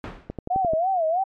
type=noise with exponential decay; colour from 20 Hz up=pink; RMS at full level=-29 dBFS; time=0.04-0.39 s; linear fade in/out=0 ms; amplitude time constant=76 ms
type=click train; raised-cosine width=2 ms; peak=-16 dBFS; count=6; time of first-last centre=0.3-0.735 s; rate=11.5 Hz
type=tone with vibrato; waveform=sine; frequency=698.5 Hz; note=F5; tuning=in tune; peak=-19 dBFS; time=0.5-1.24 s; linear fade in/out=10 ms; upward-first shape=sine; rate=3.1 Hz; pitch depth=180 cents each way
effects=low-pass 2000 Hz 12 dB/octave + MP3 64 kbps